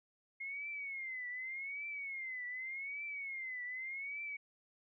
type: tone with vibrato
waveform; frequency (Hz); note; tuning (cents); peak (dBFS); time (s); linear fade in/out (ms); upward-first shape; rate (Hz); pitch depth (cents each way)
sine; 2141; C7; +39; -40; 0.4-4.37; 10; triangle; 0.85; 160
effects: none